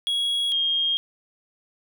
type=tone pair in turn; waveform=triangle / sine; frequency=3322 / 3233 Hz; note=G#7 / G#7; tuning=0 / -47 cents; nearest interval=unison; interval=47 cents; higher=first; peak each=-20 dBFS; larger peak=neither; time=0.07-0.52 / 0.52-0.97 s; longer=neither; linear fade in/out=0 ms; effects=none